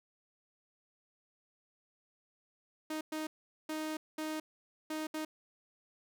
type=tone bursts at uneven times; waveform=sawtooth; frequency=311.1 Hz; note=D#4; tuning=in tune; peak=-32 dBFS; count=6; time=2.9-3.01 / 3.12-3.27 / 3.69-3.97 / 4.18-4.4 / 4.9-5.07 / 5.14-5.25 s; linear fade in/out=5 ms; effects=none